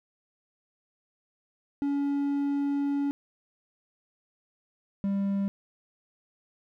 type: tone pair in turn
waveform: triangle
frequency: 282.7 / 197.96 Hz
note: C#4 / G3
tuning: +34 / +17 cents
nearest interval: tritone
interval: 617 cents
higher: first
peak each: -23 dBFS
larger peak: neither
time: 1.82-3.11 / 5.04-5.48 s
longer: first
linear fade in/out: 0 ms
effects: none